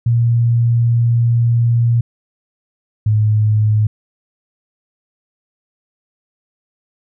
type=tone pair in turn; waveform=sine; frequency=117.7 / 107.27 Hz; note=A#2 / A2; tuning=+17 / -44 cents; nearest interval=major second; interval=161 cents; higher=first; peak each=-10 dBFS; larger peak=neither; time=0.06-2.01 / 3.06-3.87 s; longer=first; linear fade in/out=5 ms; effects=none